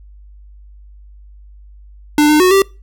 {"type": "tone with pitch steps", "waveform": "square", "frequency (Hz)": [297.8, 302.8, 367.3, 390.1], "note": ["D4", "D#4", "F#4", "G4"], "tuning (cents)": [24, -47, -13, -8], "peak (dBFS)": -8, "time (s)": [2.18, 2.62], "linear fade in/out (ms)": 2, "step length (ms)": 110, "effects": ["noise-tail reverb RT60 0.3 s tail -24 dB re dry", "added 50 Hz sine -37 dBFS peak until 2.82 s"]}